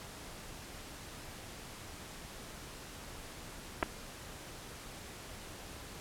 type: clicks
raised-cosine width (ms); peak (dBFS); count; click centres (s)
0.5; -15; 2; 3.827 / 3.83
effects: pink hiss -48 dBFS RMS until 6 s + low-pass 12000 Hz 12 dB/octave